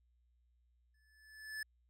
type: tone with exponential growth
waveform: square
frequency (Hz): 1737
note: A6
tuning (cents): -23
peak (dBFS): -39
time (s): 0.94-1.63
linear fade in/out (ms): 5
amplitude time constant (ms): 150
effects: added 60 Hz sine -70 dBFS peak until 1.89 s + low-pass 12000 Hz 12 dB/octave